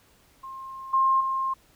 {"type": "tone with level steps", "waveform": "sine", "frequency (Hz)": 1063, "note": "C6", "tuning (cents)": 27, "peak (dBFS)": [-36, -18, -24], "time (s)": [0.43, 1.54], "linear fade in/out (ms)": 10, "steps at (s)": [0.93, 1.2], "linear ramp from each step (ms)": 10, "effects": ["pink hiss -60 dBFS RMS until 1.75 s"]}